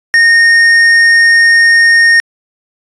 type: tone with tanh clipping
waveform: sine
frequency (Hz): 1845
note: A#6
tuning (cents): -18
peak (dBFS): -5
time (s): 0.14-2.2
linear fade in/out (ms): 0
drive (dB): 9
effects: resampled to 22050 Hz